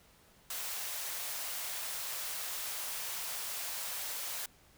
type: high-pass noise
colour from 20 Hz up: white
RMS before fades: -39 dBFS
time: 0.5-4.46 s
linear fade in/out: 5 ms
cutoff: 520 Hz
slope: 24 dB/octave
effects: pink hiss -63 dBFS RMS until 4.77 s